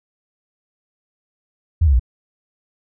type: tone with pitch steps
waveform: sine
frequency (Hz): 82.41 / 70.51 / 60.33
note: E2 / C#2 / B1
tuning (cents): 0 / +30 / -40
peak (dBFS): -10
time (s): 1.81-1.996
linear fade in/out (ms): 10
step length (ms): 62
effects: none